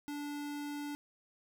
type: tone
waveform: square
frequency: 290.9 Hz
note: D4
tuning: 16 cents flat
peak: -39 dBFS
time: 0.08-0.95 s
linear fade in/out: 0 ms
effects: none